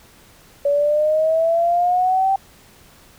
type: exponential sweep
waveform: sine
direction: up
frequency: 566 to 782 Hz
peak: -14 dBFS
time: 0.65-2.36 s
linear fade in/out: 5 ms
effects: pink hiss -49 dBFS RMS until 3.18 s